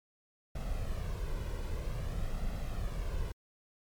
brown noise with flanger, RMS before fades -35 dBFS, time 0.55-3.32 s, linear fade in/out 5 ms, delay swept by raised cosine 1.5 to 2.05 ms, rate 0.52 Hz, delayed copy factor +0.55, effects MP3 96 kbps

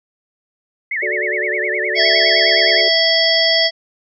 sine tone with vibrato, 1970 Hz, B6, 5 cents flat, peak -18 dBFS, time 0.91-2.82 s, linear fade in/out 5 ms, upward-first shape sine, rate 9.7 Hz, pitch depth 220 cents each way
sine chord, D major, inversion first, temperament equal, 370 / 440 / 587.3 Hz, F#4 / A4 / D5, 0 / 0 / 0 cents, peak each -25 dBFS, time 1.02-2.89 s, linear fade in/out 10 ms
harmonic tone, 659.3 Hz, E5, in tune, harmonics 1 / 3 / 5 / 7 / 8, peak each -18 / -18 / -18 / -18 / -18 dBFS, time 1.95-3.71 s, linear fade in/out 50 ms
effects none

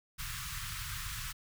pink band-stop noise, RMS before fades -40 dBFS, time 0.18-1.33 s, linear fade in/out 20 ms, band 150 to 1100 Hz, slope 48 dB/octave, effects none

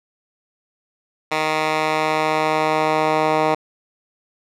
10% pulse tone with band-pass filter sweep, 155.7 Hz, D#3, 2 cents sharp, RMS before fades -19 dBFS, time 1.31-3.55 s, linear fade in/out 10 ms, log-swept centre 1800 to 910 Hz, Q 0.76, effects none

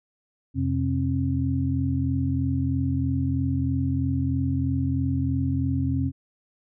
sine tone cluster, 87.1 / 130.2 / 268.4 Hz, F2 / C3 / C4, -4 / -8 / +44 cents, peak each -26 dBFS, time 0.54-6.12 s, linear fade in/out 50 ms, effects none

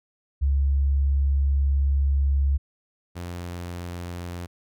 sine / sawtooth tone pair in turn, 69.3 / 87.52 Hz, C#2 / F2, 0 / +4 cents, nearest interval major third, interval 404 cents, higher second, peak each -18 / -28 dBFS, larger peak first, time 0.41-2.58 / 3.15-4.47 s, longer first, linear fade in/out 20 ms, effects none

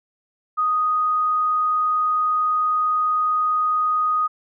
sine tone, 1244.5 Hz, D#6, in tune, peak -17 dBFS, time 0.57-4.28 s, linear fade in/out 20 ms, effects none

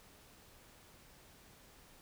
silence, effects pink hiss -61 dBFS RMS until 2.01 s

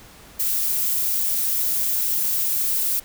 violet noise, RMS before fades -22 dBFS, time 0.39-3 s, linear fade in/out 10 ms, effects pink hiss -46 dBFS RMS until 3.04 s

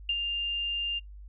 sine tone with ADSR envelope, 2800 Hz, F7, 4 cents sharp, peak -23 dBFS, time 0.09-1 s, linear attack 4 ms, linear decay 47 ms, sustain -5 dB, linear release 23 ms, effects noise-tail reverb RT60 0.1 s tail -22 dB re dry + added 50 Hz sine -43 dBFS peak until 1.28 s

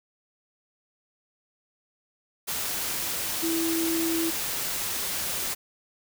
sine tone in noise, 329.6 Hz, E4, in tune, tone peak -25 dBFS, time 3.42-4.31 s, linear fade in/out 20 ms, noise white, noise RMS -30 dBFS, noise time 2.47-5.55 s, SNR +2 dB, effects none

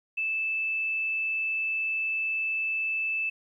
sine tone, 2631 Hz, E7, 4 cents flat, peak -26 dBFS, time 0.17-3.3 s, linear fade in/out 10 ms, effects 11-bit

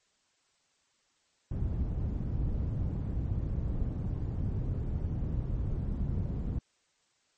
white low-pass noise, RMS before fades -32 dBFS, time 1.51-6.59 s, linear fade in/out 5 ms, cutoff 110 Hz, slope 12 dB/octave, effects white hiss -72 dBFS RMS until 7.37 s + MP3 32 kbps

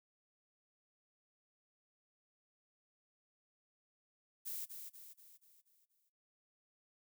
violet noise with echo, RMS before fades -43 dBFS, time 4.45-4.66 s, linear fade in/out 20 ms, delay 240 ms, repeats 6, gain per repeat -6 dB, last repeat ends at 6.1 s, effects noise-tail reverb RT60 0.3 s tail -20 dB re dry

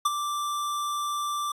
square tone with ADSR envelope, 1174.7 Hz, D6, in tune, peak -19 dBFS, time 0.05-1.52 s, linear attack 8 ms, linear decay 29 ms, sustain -9 dB, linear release 5 ms, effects resampled to 32000 Hz

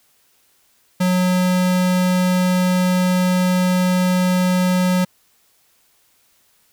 square tone, 182.3 Hz, F#3, 25 cents flat, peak -15 dBFS, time 1-5.05 s, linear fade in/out 10 ms, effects white hiss -59 dBFS RMS until 6.72 s

